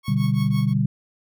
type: tone with tremolo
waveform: 15% pulse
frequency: 1102 Hz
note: C#6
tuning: 11 cents flat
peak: -26 dBFS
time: 0.03-0.74 s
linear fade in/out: 50 ms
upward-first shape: triangle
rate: 5.9 Hz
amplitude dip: 100%
type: chord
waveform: sine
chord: G major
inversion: first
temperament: equal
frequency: 123.47 / 146.83 / 196 Hz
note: B2 / D3 / G3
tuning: 0 / 0 / 0 cents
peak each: -22 dBFS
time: 0.08-0.86 s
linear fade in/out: 5 ms
effects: none